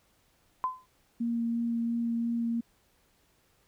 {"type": "tone with exponential decay", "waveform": "sine", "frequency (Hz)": 1023, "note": "C6", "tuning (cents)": -39, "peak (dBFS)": -23, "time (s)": [0.64, 0.86], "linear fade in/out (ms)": 0, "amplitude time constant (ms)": 46}
{"type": "tone with vibrato", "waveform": "sine", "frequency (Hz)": 233.1, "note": "A#3", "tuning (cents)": 0, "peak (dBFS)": -27, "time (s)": [1.2, 2.61], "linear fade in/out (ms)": 10, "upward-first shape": "sine", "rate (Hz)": 2.9, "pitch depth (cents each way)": 9}
{"effects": ["pink hiss -68 dBFS RMS until 3.67 s"]}